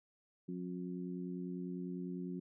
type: harmonic tone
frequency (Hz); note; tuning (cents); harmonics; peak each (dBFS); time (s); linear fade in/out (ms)
90; F#2; -47; 2 / 3 / 4; -41 / -45 / -47; 0.48-2.4; 10
effects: none